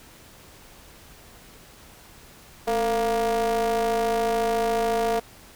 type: ring-modulated tone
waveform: square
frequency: 120 Hz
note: B2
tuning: 49 cents flat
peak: -19 dBFS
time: 2.67-5.2 s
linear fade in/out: 10 ms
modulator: 573 Hz
effects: pink hiss -49 dBFS RMS until 5.55 s